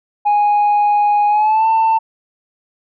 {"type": "tone with pitch glide", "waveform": "sine", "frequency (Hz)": [828, 892.6], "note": ["G#5", "A5"], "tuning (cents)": [-5, 25], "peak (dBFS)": -8, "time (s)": [0.25, 1.99], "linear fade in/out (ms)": 20, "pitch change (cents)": 130, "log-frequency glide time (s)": [1.28, 1.67], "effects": ["tanh soft clip ceiling -9 dBFS"]}